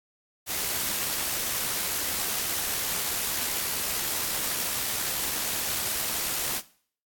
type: noise with amplitude modulation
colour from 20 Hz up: white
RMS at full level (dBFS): -28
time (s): 0.46-6.62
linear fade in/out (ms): 50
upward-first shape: sine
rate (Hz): 70.8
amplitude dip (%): 25
effects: noise-tail reverb RT60 0.5 s tail -18 dB re dry + AAC 64 kbps